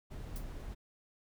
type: noise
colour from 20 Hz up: brown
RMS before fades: -43 dBFS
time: 0.1-0.75 s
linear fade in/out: 20 ms
type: noise with exponential decay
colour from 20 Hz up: blue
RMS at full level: -45 dBFS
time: 0.36-0.48 s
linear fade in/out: 0 ms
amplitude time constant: 25 ms
effects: none